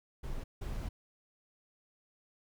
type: noise bursts at uneven times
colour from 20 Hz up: brown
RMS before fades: -38 dBFS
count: 2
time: 0.23-0.44 / 0.61-0.89 s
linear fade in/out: 10 ms
effects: none